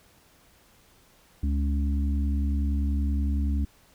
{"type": "harmonic tone", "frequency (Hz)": 70.6, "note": "C#2", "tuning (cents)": 32, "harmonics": [1, 3, 4], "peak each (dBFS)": [-23, -33, -35], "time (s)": [1.43, 3.65], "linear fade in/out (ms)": 5, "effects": ["pink hiss -59 dBFS RMS until 3.94 s"]}